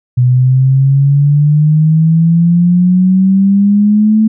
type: exponential sweep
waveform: sine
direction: up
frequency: 123.47 to 220 Hz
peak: -5 dBFS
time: 0.17-4.28 s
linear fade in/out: 10 ms
effects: none